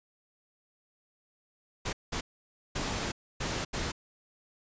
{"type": "noise bursts at uneven times", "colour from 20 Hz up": "pink", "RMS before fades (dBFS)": -33, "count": 5, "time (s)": [[1.85, 1.93], [2.12, 2.21], [2.75, 3.12], [3.4, 3.65], [3.73, 3.92]], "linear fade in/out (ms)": 10, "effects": ["resampled to 16000 Hz"]}